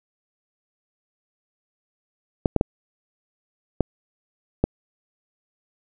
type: clicks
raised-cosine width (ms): 2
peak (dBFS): -4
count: 5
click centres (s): 2.458 / 2.563 / 2.611 / 3.807 / 4.64
effects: none